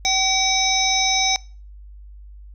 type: harmonic tone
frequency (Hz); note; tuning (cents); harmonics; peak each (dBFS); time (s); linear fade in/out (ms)
762; G5; -49; 1 / 3 / 5 / 7 / 8; -23 / -23 / -23 / -23 / -23; 0.05-1.36; 0
effects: noise-tail reverb RT60 0.4 s tail -24 dB re dry + added 50 Hz sine -38 dBFS peak until 2.54 s